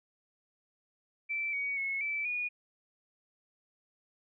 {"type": "tone with pitch steps", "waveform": "sine", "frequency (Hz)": [2330, 2249, 2187, 2318, 2452], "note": ["D7", "C#7", "C#7", "D7", "D#7"], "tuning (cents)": [-14, 24, -24, -23, -26], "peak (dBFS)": -31, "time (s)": [1.29, 2.49], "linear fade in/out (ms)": 20, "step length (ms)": 240, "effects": []}